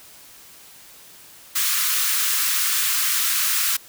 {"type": "high-pass noise", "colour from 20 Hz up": "white", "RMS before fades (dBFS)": -21, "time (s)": [1.55, 3.77], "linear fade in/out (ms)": 10, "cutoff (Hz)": 1100, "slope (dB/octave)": 48, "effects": ["white hiss -46 dBFS RMS until 3.88 s"]}